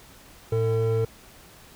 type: tone pair together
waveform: triangle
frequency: 112 / 450.6 Hz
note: A2 / A4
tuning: +31 / +41 cents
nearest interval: 2 octaves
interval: 2410 cents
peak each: -20 dBFS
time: 0.52-1.05 s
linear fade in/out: 5 ms
effects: tanh soft clip ceiling -16 dBFS + pink hiss -50 dBFS RMS until 1.75 s